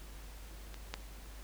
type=clicks; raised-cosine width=0.2 ms; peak=-30 / -19 dBFS; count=2; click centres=0.743 / 0.94 s; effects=added 50 Hz sine -47 dBFS peak until 1.43 s + pink hiss -55 dBFS RMS until 1.43 s